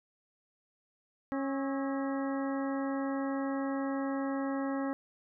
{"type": "harmonic tone with a mistuned harmonic", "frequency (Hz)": 273.2, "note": "C#4", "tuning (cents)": -25, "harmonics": [1, 2, 3, 4, 5, 6, 7], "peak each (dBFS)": [-32, -38, -42, -44, -46, -48, -49], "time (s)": [1.32, 4.93], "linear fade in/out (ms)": 0, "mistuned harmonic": 5, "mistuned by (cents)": -78, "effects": []}